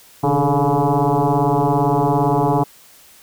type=tone with frequency modulation; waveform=sine; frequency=277.2 Hz; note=C#4; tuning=in tune; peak=-13 dBFS; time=0.23-2.64 s; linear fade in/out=10 ms; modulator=143 Hz; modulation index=5; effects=white hiss -47 dBFS RMS until 3.22 s